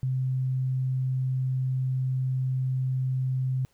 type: tone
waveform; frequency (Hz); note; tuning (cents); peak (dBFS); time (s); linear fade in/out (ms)
sine; 130; C3; -11; -24; 0.03-3.65; 0
effects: pink hiss -67 dBFS RMS until 3.73 s